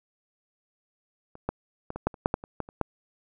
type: clicks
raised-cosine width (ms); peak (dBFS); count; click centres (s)
1; -30 / -13 / -20 / -21 / -9 / -29 / -7 / -10 / -26 / -16 / -30 / -10; 12; 1.354 / 1.49 / 1.904 / 1.96 / 2.07 / 2.142 / 2.259 / 2.341 / 2.439 / 2.603 / 2.689 / 2.813
effects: none